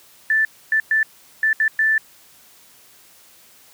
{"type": "tone bursts at uneven times", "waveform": "sine", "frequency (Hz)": 1762, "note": "A6", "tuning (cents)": 2, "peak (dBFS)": -14, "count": 6, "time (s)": [[0.3, 0.45], [0.72, 0.8], [0.91, 1.03], [1.43, 1.53], [1.6, 1.68], [1.79, 1.98]], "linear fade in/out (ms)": 2, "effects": ["white hiss -50 dBFS RMS until 3.73 s", "high-pass 60 Hz 12 dB/octave"]}